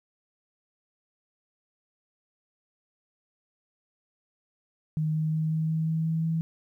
sine tone with pitch steps, 155.56 / 156.55 / 157.55 / 158.55 / 159.56 / 160.58 / 161.6 / 162.64 Hz, D#3 / D#3 / D#3 / D#3 / D#3 / E3 / E3 / E3, 0 / +11 / +22 / +33 / +44 / -45 / -34 / -23 cents, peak -24 dBFS, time 4.97-6.41 s, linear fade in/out 0 ms, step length 180 ms, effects 11-bit

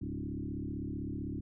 sine tone with frequency modulation, 191.9 Hz, G3, 37 cents flat, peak -35 dBFS, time 0.01-1.41 s, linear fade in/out 10 ms, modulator 35.7 Hz, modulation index 3.8, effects none

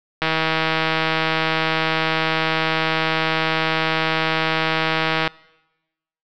click train, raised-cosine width 0.3 ms, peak -3 dBFS, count 810, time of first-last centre 0.22-5.276 s, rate 160 Hz, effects noise-tail reverb RT60 1.0 s tail -23 dB re dry + low-pass 5000 Hz 12 dB/octave

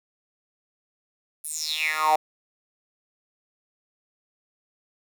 10% pulse tone with high-pass filter sweep, 155.56 Hz, D#3, in tune, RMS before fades -25 dBFS, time 1.44-2.16 s, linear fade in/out 5 ms, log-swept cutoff 11000 to 700 Hz, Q 7.2, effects none

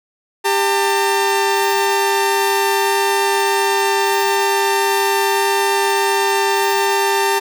sawtooth tone pair together, 396 / 900.4 Hz, G4 / A5, +18 / +40 cents, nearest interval octave + major second, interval 1422 cents, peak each -13 dBFS, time 0.44-7.4 s, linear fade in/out 20 ms, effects none

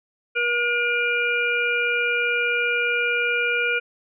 harmonic tone, 478.5 Hz, A#4, 45 cents sharp, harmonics 1 / 3 / 5 / 6, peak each -27 / -23 / -23 / -33 dBFS, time 0.35-3.8 s, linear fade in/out 20 ms, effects none

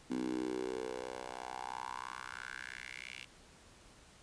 10% pulse tone with high-pass filter sweep, 63 Hz, B1, 35 cents sharp, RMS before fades -42 dBFS, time 0.1-3.25 s, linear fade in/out 10 ms, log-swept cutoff 260 to 2600 Hz, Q 4.5, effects pink hiss -60 dBFS RMS until 4.22 s + resampled to 22050 Hz

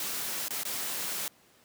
white noise with dropouts, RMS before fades -34 dBFS, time 0-1.28 s, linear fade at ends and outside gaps 1 ms, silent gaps 0.483-0.506 / 0.634-0.652 s, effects pink hiss -61 dBFS RMS until 1.64 s + high-pass 150 Hz 12 dB/octave

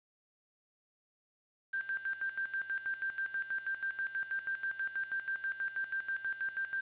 sine tone with tremolo, 1577 Hz, G6, 10 cents sharp, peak -32 dBFS, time 1.73-6.81 s, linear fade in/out 10 ms, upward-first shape square, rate 6.2 Hz, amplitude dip 75%, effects resampled to 8000 Hz + 10-bit

